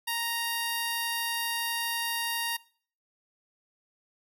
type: tone with notch filter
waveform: 5% pulse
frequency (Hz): 932.3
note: A#5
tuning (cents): 0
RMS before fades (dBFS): -31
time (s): 0.07-2.57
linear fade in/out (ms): 10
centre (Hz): 7100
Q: 0.9
effects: noise-tail reverb RT60 0.5 s tail -22 dB re dry